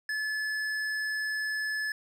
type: tone with tanh clipping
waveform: sine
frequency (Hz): 1725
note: A6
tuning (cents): -35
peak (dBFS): -31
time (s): 0.09-1.92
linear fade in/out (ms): 2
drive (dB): 12
effects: none